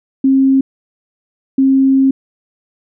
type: tone bursts at uneven times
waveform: sine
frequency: 268.1 Hz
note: C4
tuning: 42 cents sharp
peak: -7 dBFS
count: 2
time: 0.24-0.61 / 1.58-2.11 s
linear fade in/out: 5 ms
effects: none